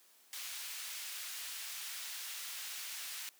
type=high-pass noise; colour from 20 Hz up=pink; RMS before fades=-44 dBFS; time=0.33-3.29 s; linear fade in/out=0 ms; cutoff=2300 Hz; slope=12 dB/octave; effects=white hiss -65 dBFS RMS until 3.39 s + high-pass 300 Hz 12 dB/octave